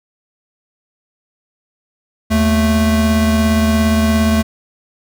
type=tone pair together; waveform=square; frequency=79.07 / 220 Hz; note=D#2 / A3; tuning=+28 / 0 cents; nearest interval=octave + tritone; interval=1772 cents; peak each=-17 / -13 dBFS; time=2.3-4.43 s; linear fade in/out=20 ms; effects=none